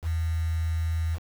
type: tone with quantisation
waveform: sine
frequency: 81.5 Hz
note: E2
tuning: 19 cents flat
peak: -24 dBFS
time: 0.02-1.19 s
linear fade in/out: 50 ms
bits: 7
effects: none